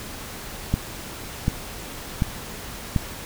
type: click train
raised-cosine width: 5 ms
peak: -7 dBFS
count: 4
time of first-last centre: 0.74-2.962 s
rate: 1.35 Hz
effects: pink hiss -36 dBFS RMS until 3.25 s